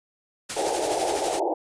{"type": "noise with tremolo", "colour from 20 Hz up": "white", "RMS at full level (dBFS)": -29, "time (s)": [0.49, 1.4], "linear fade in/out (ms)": 10, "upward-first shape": "sine", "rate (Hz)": 12, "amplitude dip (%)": 45}
{"type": "band-pass noise", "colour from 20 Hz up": "white", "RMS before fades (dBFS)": -26, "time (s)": [0.56, 1.54], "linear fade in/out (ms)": 10, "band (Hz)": [310, 880], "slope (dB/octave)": 96}
{"effects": ["resampled to 22050 Hz"]}